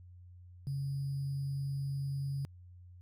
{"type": "tone with sample-and-hold", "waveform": "sine", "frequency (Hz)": 138.4, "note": "C#3", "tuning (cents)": -2, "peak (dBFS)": -33, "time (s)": [0.67, 2.45], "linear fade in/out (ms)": 0, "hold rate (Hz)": 4900, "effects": ["added 89 Hz sine -51 dBFS peak until 3.01 s", "AAC 64 kbps"]}